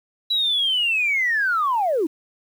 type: linear sweep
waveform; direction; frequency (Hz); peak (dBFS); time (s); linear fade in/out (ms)
sine; down; 3949 to 285.6; -17; 0.3-2.07; 10
effects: tanh soft clip ceiling -13 dBFS + 8-bit